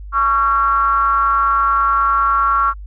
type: ring-modulated tone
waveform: triangle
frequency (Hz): 125.2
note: B2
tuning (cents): +24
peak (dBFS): -7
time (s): 0.12-2.74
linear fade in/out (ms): 50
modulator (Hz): 1240
effects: added 50 Hz sine -29 dBFS peak until 2.86 s